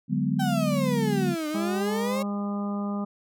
sine chord, G# half-diminished seventh, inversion second, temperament equal with one note detuned, 146.83 / 185 / 204.9 / 246.9 Hz, D3 / F#3 / G#3 / B3, 0 / 0 / -23 / 0 cents, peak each -28 dBFS, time 0.08-1.36 s, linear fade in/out 50 ms
35% pulse exponential two-way sweep, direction down then up, 784 to 298.9 to 555 Hz, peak -26 dBFS, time 0.39-2.23 s, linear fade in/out 10 ms, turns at 1.48 s
harmonic tone, 203 Hz, G#3, 39 cents flat, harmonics 1 / 2 / 3 / 4 / 5 / 6, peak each -27 / -40 / -39 / -41 / -44 / -39 dBFS, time 1.54-3.05 s, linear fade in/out 10 ms
effects none

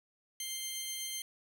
15% pulse tone pair together, 2100 / 3146 Hz, C7 / G7, +6 / +6 cents, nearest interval perfect fifth, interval 700 cents, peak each -38 / -31 dBFS, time 0.4-1.22 s, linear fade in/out 2 ms, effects none

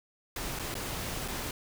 pink noise with dropouts, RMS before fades -36 dBFS, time 0.36-1.51 s, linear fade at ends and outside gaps 2 ms, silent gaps 0.59-0.595 / 0.742-0.752 / 1.279-1.283 s, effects none

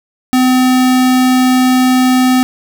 square tone, 255.2 Hz, C4, 43 cents flat, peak -8 dBFS, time 0.33-2.43 s, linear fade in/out 0 ms, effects none

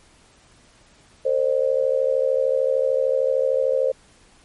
sine tone with amplitude modulation, 528 Hz, C5, 16 cents sharp, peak -13 dBFS, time 1.25-3.92 s, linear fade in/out 10 ms, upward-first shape sine, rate 73.3 Hz, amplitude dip 90%, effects pink hiss -54 dBFS RMS until 4.44 s + MP3 48 kbps

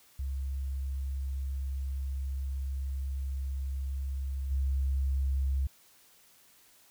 sine tone with level steps, 67.5 Hz, C#2, 45 cents flat, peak -31 / -26 dBFS, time 0.19-5.67 s, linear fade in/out 5 ms, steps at 4.5 s, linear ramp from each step 20 ms, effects white hiss -61 dBFS RMS until 6.9 s

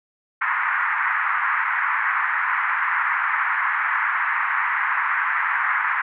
white band-pass noise, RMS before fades -22 dBFS, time 0.41-6.02 s, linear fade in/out 10 ms, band 950 to 2000 Hz, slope 48 dB/octave, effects none

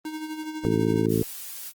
square tone with tremolo, 311.1 Hz, D#4, in tune, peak -30 dBFS, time 0.05-1.06 s, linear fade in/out 2 ms, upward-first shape sine, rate 12 Hz, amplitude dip 55%
harmonic tone, 55 Hz, A1, in tune, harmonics 2 / 3 / 4 / 5 / 6 / 7 / 8, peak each -28 / -28 / -28 / -28 / -28 / -28 / -28 dBFS, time 0.65-1.23 s, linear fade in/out 0 ms
blue noise, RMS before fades -37 dBFS, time 1.08-1.73 s, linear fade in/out 50 ms
effects Opus 24 kbps

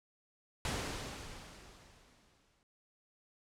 pink noise with exponential decay, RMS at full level -35 dBFS, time 0.65-2.63 s, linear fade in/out 1 ms, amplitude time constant 430 ms, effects low-pass 8000 Hz 12 dB/octave

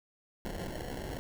pink noise with sample-and-hold, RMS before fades -39 dBFS, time 0.45-1.19 s, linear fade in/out 0 ms, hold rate 1225 Hz, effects none

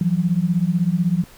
sine beating tone pair, 167 / 183 Hz, E3 / F#3, +23 / -19 cents, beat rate 16 Hz, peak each -19 dBFS, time 0.01-1.24 s, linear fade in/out 2 ms, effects pink hiss -47 dBFS RMS until 1.37 s

